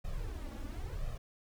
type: noise with flanger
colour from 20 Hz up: brown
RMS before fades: -39 dBFS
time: 0.04-1.18 s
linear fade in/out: 10 ms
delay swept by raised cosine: 1.6 to 3.6 ms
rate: 0.96 Hz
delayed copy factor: +0.8
effects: none